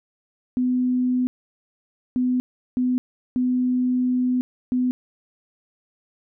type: tone bursts at uneven times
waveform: sine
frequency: 251.2 Hz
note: B3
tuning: 30 cents sharp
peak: -18 dBFS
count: 5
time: 0.57-1.27 / 2.16-2.4 / 2.77-2.98 / 3.36-4.41 / 4.72-4.91 s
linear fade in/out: 0 ms
effects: none